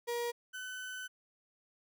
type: tone pair in turn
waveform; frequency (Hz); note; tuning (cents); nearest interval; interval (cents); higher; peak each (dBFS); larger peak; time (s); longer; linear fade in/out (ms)
35% pulse; 475.5 / 1509.6; A#4 / F#6; +34 / +34; octave + minor sixth; 2000; second; -32 / -39; first; 0.07-0.32 / 0.53-1.08; second; 20
effects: none